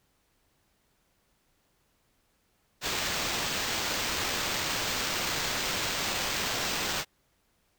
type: noise with sample-and-hold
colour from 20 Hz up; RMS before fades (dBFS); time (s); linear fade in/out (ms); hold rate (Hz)
white; -31; 2.81-7.05; 50; 11025
effects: pink hiss -71 dBFS RMS until 7.78 s